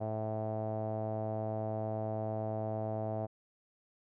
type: tone with low-pass filter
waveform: sawtooth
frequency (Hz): 108.9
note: A2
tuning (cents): -17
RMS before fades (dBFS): -36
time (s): 0-3.27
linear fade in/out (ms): 20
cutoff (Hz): 690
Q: 7
effects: none